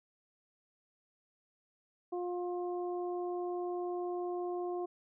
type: harmonic tone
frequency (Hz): 354.9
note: F4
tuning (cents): +28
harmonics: 1 / 2 / 3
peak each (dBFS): -35 / -41 / -49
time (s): 2.12-4.86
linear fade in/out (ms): 10
effects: none